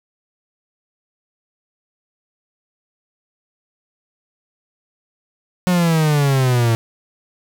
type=exponential sweep; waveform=45% pulse; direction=down; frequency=183.1 to 112.7 Hz; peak=-13 dBFS; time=5.67-6.75 s; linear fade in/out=0 ms; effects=none